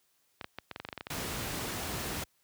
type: clicks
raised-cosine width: 0.3 ms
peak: -22 dBFS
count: 12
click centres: 0.412 / 0.444 / 0.586 / 0.713 / 0.761 / 0.8 / 0.85 / 0.888 / 0.928 / 0.977 / 1.009 / 1.069 s
type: noise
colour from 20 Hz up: pink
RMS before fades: -36 dBFS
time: 1.1-2.24 s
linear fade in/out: 5 ms
effects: white hiss -72 dBFS RMS until 2.43 s + high-pass 60 Hz 12 dB/octave